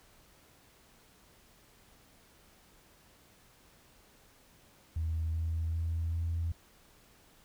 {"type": "tone with pitch steps", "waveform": "sine", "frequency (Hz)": [80.7, 81.64, 82.59, 83.55], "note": ["E2", "E2", "E2", "E2"], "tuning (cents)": [-36, -16, 4, 24], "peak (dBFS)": -29, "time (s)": [4.96, 6.52], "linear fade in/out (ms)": 5, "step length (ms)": 390, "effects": ["tanh soft clip ceiling -26 dBFS", "pink hiss -62 dBFS RMS until 7.44 s"]}